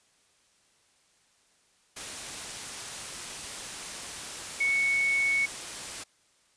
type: tone in noise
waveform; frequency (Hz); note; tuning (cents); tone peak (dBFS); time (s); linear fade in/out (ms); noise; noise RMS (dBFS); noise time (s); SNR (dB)
sine; 2217; C#7; 0; -23; 4.6-5.46; 10; white; -38; 1.96-6.04; +12
effects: white hiss -66 dBFS RMS until 6.56 s + resampled to 22050 Hz